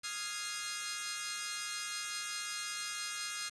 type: chord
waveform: 10% pulse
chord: F minor seventh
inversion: third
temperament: equal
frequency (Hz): 1244.5 / 1396.9 / 1661.2 / 2093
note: Eb6 / F6 / Ab6 / C7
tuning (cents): 0 / 0 / 0 / 0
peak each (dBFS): -36 / -36 / -34 / -33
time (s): 0.03-3.5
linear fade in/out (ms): 20
effects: resampled to 22050 Hz + 9-bit